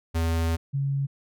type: tone pair in turn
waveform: square / sine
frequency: 82.41 / 138.6 Hz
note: E2 / C#3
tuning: 0 / 0 cents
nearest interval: major sixth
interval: 900 cents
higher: second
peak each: -23 dBFS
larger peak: neither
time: 0.14-0.57 / 0.73-1.07 s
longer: first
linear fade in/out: 20 ms
effects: none